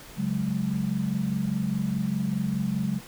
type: chord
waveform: sine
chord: C# suspended fourth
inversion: none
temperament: equal with one note detuned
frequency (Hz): 138.59 / 185 / 209.9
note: C#3 / F#3 / G#3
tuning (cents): 0 / 0 / +19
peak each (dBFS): -31 / -28 / -28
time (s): 0.16-3.01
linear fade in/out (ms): 50
effects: pink hiss -46 dBFS RMS until 3.07 s

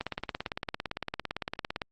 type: click train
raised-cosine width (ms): 0.3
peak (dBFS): -16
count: 33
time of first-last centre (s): 0.01-1.818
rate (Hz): 17.7
effects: Opus 32 kbps

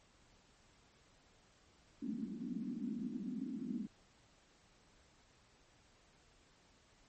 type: band-pass noise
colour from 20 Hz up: white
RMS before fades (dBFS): -42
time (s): 2.02-3.87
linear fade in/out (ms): 5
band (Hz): 200 to 270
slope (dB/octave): 48
effects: pink hiss -68 dBFS RMS until 7.08 s + MP3 32 kbps

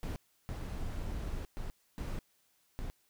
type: noise bursts at uneven times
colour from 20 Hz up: brown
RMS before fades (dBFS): -38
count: 5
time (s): 0.03-0.16 / 0.49-1.45 / 1.57-1.7 / 1.98-2.19 / 2.79-2.9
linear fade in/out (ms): 0
effects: white hiss -72 dBFS RMS until 3.09 s

